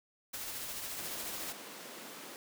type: noise with tremolo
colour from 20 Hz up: white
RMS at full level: -40 dBFS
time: 0.33-1.53 s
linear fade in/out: 10 ms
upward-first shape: sine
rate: 14 Hz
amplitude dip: 30%
type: high-pass noise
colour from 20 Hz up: pink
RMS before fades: -48 dBFS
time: 0.99-2.36 s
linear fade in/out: 0 ms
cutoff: 210 Hz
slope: 24 dB/octave
effects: none